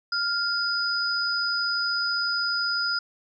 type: tone pair together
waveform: sine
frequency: 1396.9 / 4978 Hz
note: F6 / D#8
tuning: 0 / 0 cents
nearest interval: octave + minor seventh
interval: 2200 cents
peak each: -26 dBFS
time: 0.12-2.99 s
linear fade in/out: 5 ms
effects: none